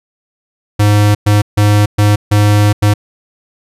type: tone bursts at uneven times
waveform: square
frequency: 103.83 Hz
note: G#2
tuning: in tune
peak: -7 dBFS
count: 6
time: 0.79-1.15 / 1.26-1.42 / 1.57-1.86 / 1.98-2.16 / 2.31-2.73 / 2.82-2.94 s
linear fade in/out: 10 ms
effects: resampled to 32000 Hz